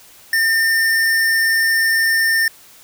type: tone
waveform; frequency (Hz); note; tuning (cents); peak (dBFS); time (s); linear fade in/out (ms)
square; 1807; A6; +46; -14; 0.33-2.48; 2
effects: white hiss -45 dBFS RMS until 2.83 s